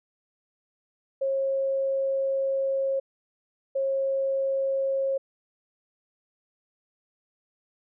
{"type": "tone bursts at uneven times", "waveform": "sine", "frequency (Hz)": 541, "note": "C#5", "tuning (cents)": -42, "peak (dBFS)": -23, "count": 2, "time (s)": [[1.21, 3], [3.75, 5.18]], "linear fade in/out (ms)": 10, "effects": []}